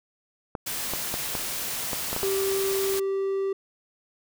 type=clicks; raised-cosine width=1 ms; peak=-16 dBFS; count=8; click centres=0.552 / 0.936 / 1.141 / 1.352 / 1.932 / 2.13 / 2.164 / 2.231 s
type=noise; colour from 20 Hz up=white; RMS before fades=-31 dBFS; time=0.66-3 s; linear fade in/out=10 ms
type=tone; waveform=triangle; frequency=389.6 Hz; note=G4; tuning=11 cents flat; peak=-22 dBFS; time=2.23-3.53 s; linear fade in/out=5 ms
effects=none